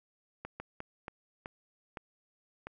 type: slowing click train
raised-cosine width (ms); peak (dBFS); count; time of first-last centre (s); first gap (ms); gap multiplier
0.5; -25; 7; 0.45-2.67; 150; 1.36
effects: none